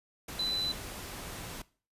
sine tone in noise, 4003 Hz, B7, 23 cents sharp, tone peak -29 dBFS, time 0.39-0.72 s, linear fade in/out 5 ms, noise pink, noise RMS -42 dBFS, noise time 0.28-1.62 s, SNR +10 dB, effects noise-tail reverb RT60 0.4 s tail -20 dB re dry + resampled to 32000 Hz

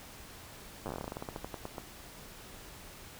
slowing click train, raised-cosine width 1 ms, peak -24 dBFS, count 21, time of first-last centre 0.86-1.782 s, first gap 9 ms, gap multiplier 1.15, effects pink hiss -50 dBFS RMS until 3.19 s

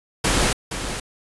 pink noise with echo, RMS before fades -19 dBFS, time 0.24-0.53 s, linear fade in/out 5 ms, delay 470 ms, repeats 1, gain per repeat -9 dB, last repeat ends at 1 s, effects resampled to 24000 Hz

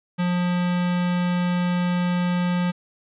square tone with notch filter, 177.5 Hz, F3, 28 cents sharp, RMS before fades -22 dBFS, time 0.18-2.72 s, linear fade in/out 20 ms, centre 450 Hz, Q 2, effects resampled to 8000 Hz + 9-bit

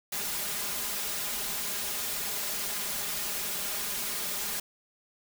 white noise with comb filter, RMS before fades -33 dBFS, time 0.12-4.6 s, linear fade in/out 5 ms, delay 4.9 ms, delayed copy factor +1, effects none

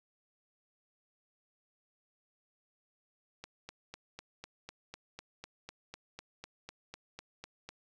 click train, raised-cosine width 0.2 ms, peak -27 dBFS, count 18, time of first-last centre 3.44-7.69 s, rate 4 Hz, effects none

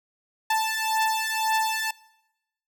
sawtooth beating tone pair, 880 / 881.9 Hz, A5 / A5, 0 / +4 cents, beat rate 1.9 Hz, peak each -22 dBFS, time 0.5-1.91 s, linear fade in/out 5 ms, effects noise-tail reverb RT60 0.9 s tail -22 dB re dry

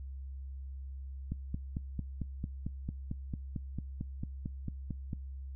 click train, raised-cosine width 5 ms, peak -23 dBFS, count 18, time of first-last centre 1.32-5.132 s, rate 4.46 Hz, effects noise-tail reverb RT60 0.2 s tail -24 dB re dry + added 67 Hz sine -40 dBFS peak until 5.55 s

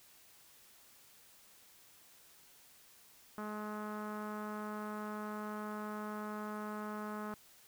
sawtooth tone with low-pass filter, 211.5 Hz, G#3, 32 cents sharp, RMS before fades -42 dBFS, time 3.38-7.34 s, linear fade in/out 0 ms, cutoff 1300 Hz, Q 3.2, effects white hiss -62 dBFS RMS until 7.67 s

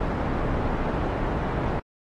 pink low-pass noise, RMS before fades -26 dBFS, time 0-1.8 s, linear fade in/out 10 ms, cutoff 1100 Hz, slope 12 dB/octave, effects AAC 32 kbps

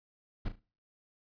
brown noise with echo, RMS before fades -31 dBFS, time 0.45-0.49 s, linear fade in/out 10 ms, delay 36 ms, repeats 3, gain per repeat -11 dB, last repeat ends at 0.598 s, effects noise-tail reverb RT60 0.4 s tail -24 dB re dry + resampled to 11025 Hz

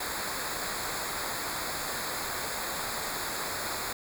pink noise with comb filter, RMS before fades -34 dBFS, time 0-3.93 s, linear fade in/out 5 ms, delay 0.34 ms, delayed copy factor -0.8, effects none

